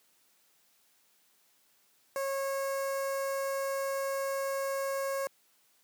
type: tone with notch filter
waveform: sawtooth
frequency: 546 Hz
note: C#5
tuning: 26 cents flat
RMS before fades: -33 dBFS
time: 2.16-5.27 s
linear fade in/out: 0 ms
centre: 3400 Hz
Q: 0.74
effects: white hiss -68 dBFS RMS until 5.83 s + high-pass 150 Hz 12 dB/octave